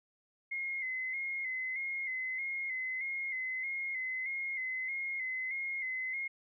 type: tone with vibrato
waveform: sine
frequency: 2093 Hz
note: C7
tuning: in tune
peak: -34 dBFS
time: 0.51-6.28 s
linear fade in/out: 10 ms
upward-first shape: square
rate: 1.6 Hz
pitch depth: 44 cents each way
effects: none